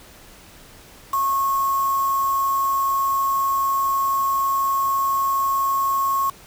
sine tone with quantisation, 1092 Hz, C#6, 26 cents flat, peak -18 dBFS, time 1.13-6.3 s, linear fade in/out 5 ms, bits 5, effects pink hiss -46 dBFS RMS until 6.46 s

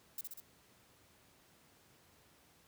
violet noise with echo, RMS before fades -41 dBFS, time 0.18-0.21 s, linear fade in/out 2 ms, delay 64 ms, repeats 3, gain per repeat -3 dB, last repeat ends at 0.402 s, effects pink hiss -66 dBFS RMS until 2.67 s + high-pass 80 Hz 12 dB/octave

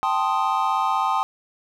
triangle chord, A half-diminished seventh, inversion third, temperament equal, 784 / 880 / 1046.5 / 1244.5 Hz, G5 / A5 / C6 / Eb6, 0 / 0 / 0 / 0 cents, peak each -23 dBFS, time 0.03-1.23 s, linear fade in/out 0 ms, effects none

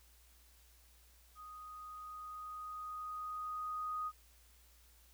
sine tone with level ramp, 1244.5 Hz, D#6, in tune, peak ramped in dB -49 to -36 dBFS, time 1.35-4.12 s, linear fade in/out 50 ms, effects added 59 Hz sine -64 dBFS peak until 5.13 s + white hiss -67 dBFS RMS until 5.13 s

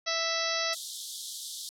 harmonic tone, 659.3 Hz, E5, in tune, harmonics 1 / 2 / 3 / 4 / 5 / 6 / 7 / 8 / 9, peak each -35 / -36 / -35 / -39 / -40 / -35 / -37 / -35 / -38 dBFS, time 0.06-0.75 s, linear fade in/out 20 ms
pink high-pass noise, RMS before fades -38 dBFS, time 0.73-1.69 s, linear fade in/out 0 ms, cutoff 3300 Hz, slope 96 dB/octave
effects low-pass 11000 Hz 12 dB/octave

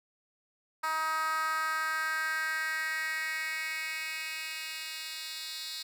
10% pulse tone with high-pass filter sweep, 316.3 Hz, D#4, 29 cents sharp, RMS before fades -34 dBFS, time 0.83-5.83 s, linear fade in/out 10 ms, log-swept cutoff 1100 to 3700 Hz, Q 3.7, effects none

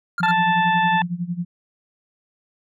triangle tone bursts, 1400 Hz, F6, 4 cents sharp, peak -20 dBFS, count 3, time 0.18-0.312 s, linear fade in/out 2 ms, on 30 ms, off 21 ms
sine tone with tremolo, 174.61 Hz, F3, in tune, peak -20 dBFS, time 0.2-1.45 s, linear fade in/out 5 ms, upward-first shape sine, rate 11 Hz, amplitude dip 85%
harmonic tone, 880 Hz, A5, in tune, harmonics 1 / 2 / 3 / 4, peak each -17 / -22 / -29 / -32 dBFS, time 0.23-1.02 s, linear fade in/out 2 ms
effects none

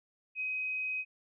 sine tone, 2523 Hz, D#7, 23 cents sharp, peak -32 dBFS, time 0.35-1.05 s, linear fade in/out 50 ms, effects none

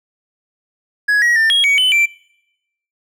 triangle tone with pitch steps, 1674 / 1905 / 1800 / 3290 / 2254 / 3024 / 2346 Hz, G#6 / A#6 / A6 / G#7 / C#7 / F#7 / D7, +13 / +37 / +39 / -17 / +28 / +37 / -2 cents, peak -9 dBFS, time 1.08-2.06 s, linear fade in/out 10 ms, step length 140 ms, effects noise-tail reverb RT60 0.9 s tail -24 dB re dry

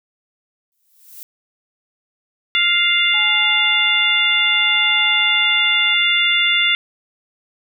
violet noise with exponential growth, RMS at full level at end -33 dBFS, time 0.72-1.23 s, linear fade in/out 0 ms, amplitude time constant 110 ms
harmonic tone, 698.5 Hz, F5, in tune, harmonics 2 / 3 / 4 / 5, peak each -24 / -17 / -18 / -18 dBFS, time 2.55-6.75 s, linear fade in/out 0 ms
sine tone with tremolo, 847 Hz, G#5, 34 cents sharp, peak -26 dBFS, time 3.13-5.95 s, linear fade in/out 20 ms, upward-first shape triangle, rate 0.65 Hz, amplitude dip 55%
effects none

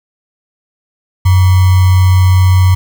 sine tone with sample-and-hold, 92.5 Hz, F#2, in tune, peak -4 dBFS, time 1.25-2.75 s, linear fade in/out 10 ms, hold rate 1050 Hz, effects none

